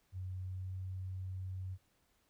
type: tone with pitch glide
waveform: sine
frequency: 92.7 to 93.45 Hz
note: F#2 to F#2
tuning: +4 to +18 cents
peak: -39 dBFS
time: 0.12-1.78 s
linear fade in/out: 50 ms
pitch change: +14 cents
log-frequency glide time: 0.43-0.72 s
effects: pink hiss -75 dBFS RMS until 2.29 s